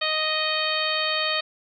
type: harmonic tone with a mistuned harmonic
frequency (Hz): 622.3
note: D#5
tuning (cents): 0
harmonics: 1 / 2 / 3 / 4 / 5 / 6 / 7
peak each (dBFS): -30 / -30 / -30 / -30 / -30 / -30 / -30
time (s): 0.01-1.41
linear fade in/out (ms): 10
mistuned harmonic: 7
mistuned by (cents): +15
effects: none